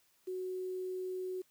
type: tone with quantisation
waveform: sine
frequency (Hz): 370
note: F#4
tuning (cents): 0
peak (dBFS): -36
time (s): 0.27-1.42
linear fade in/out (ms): 10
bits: 10
effects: white hiss -71 dBFS RMS until 1.5 s